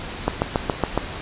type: click train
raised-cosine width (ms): 1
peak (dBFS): -4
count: 6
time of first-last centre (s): 0.28-0.976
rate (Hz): 7.18
effects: pink hiss -32 dBFS RMS until 1.21 s + resampled to 8000 Hz